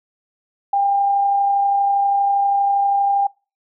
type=tone with amplitude modulation; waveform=sine; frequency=799 Hz; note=G5; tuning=33 cents sharp; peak=-13 dBFS; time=0.73-3.27 s; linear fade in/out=5 ms; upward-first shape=sine; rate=32.5 Hz; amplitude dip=25%; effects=noise-tail reverb RT60 0.3 s tail -25 dB re dry